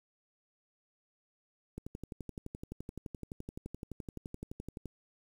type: click train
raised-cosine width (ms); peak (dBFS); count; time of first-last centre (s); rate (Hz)
3; -28; 37; 1.78-4.857; 11.7
effects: 9-bit